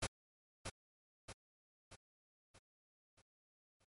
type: noise with echo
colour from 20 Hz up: pink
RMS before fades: -38 dBFS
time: 0.02-0.07 s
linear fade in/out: 10 ms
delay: 630 ms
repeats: 6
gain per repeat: -6 dB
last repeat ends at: 3.85 s
effects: MP3 48 kbps